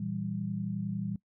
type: chord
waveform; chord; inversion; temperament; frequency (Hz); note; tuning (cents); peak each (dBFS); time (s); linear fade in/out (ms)
sine; E diminished; second; equal; 116.54 / 164.81 / 196; Bb2 / E3 / G3; 0 / 0 / 0; -38 / -37 / -34; 0-1.16; 5
effects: noise-tail reverb RT60 0.1 s tail -20 dB re dry